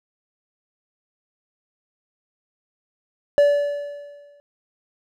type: tone with exponential decay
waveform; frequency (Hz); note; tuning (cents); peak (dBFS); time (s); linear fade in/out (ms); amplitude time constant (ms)
triangle; 577; D5; -31; -8; 3.38-4.4; 0; 220
effects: none